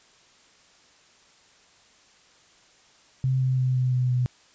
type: tone with pitch steps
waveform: sine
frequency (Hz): 130.81 / 129.61 / 128.41 / 127.23 / 126.06 / 124.9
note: C3 / C3 / C3 / C3 / B2 / B2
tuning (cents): 0 / -16 / -32 / -48 / +36 / +20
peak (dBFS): -20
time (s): 3.24-4.26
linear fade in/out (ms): 0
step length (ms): 170
effects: white hiss -57 dBFS RMS until 4.54 s + resampled to 16000 Hz